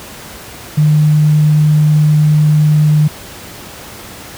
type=tone; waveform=sine; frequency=151.6 Hz; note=D#3; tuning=45 cents flat; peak=-6 dBFS; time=0.77-3.08 s; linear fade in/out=10 ms; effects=pink hiss -31 dBFS RMS until 4.37 s + high-pass 60 Hz 12 dB/octave